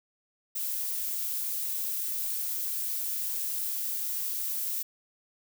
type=noise; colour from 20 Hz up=violet; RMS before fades=-32 dBFS; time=0.55-4.83 s; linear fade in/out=10 ms; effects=none